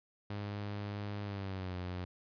sawtooth tone with pitch glide, 102.4 to 90.18 Hz, G#2 to F#2, -24 to -44 cents, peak -34 dBFS, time 0.3-2.05 s, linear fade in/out 5 ms, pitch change -220 cents, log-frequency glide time 1.23-1.78 s, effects resampled to 11025 Hz

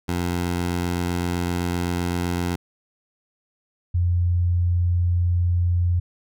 15% pulse / sine tone pair in turn, 87.8 / 87.8 Hz, F2 / F2, +10 / +10 cents, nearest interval unison, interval 0 cents, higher neither, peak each -16 / -17 dBFS, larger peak first, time 0.08-2.56 / 3.94-6 s, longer first, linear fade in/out 10 ms, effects none

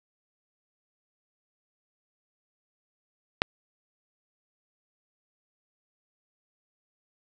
click, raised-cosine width 0.3 ms, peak -4 dBFS, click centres 3.419 s, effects none

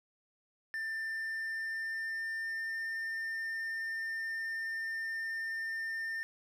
triangle tone with pitch glide, 1786 to 1804.7 Hz, A6 to A6, +25 to +43 cents, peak -33 dBFS, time 0.74-6.23 s, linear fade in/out 0 ms, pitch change +18 cents, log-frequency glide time 0.91-2.82 s, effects none

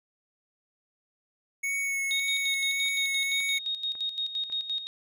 square tone with vibrato, 2211 Hz, C#7, 5 cents flat, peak -28 dBFS, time 1.63-3.59 s, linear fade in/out 10 ms, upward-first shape sine, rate 1.8 Hz, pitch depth 16 cents each way
sine tone with tremolo, 3729 Hz, A#7, in tune, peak -27 dBFS, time 2.11-4.87 s, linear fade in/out 0 ms, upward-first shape square, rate 5.8 Hz, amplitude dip 65%
click train, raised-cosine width 0.5 ms, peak -36 dBFS, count 4, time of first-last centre 2.86-4.499 s, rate 1.83 Hz
effects none

